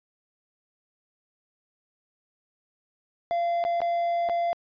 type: tone with dropouts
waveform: triangle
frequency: 687 Hz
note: F5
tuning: 29 cents flat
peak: -21 dBFS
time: 3.31-4.53 s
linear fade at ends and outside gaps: 0 ms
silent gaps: 3.64-3.65 / 3.805-3.817 / 4.289-4.296 s
effects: resampled to 11025 Hz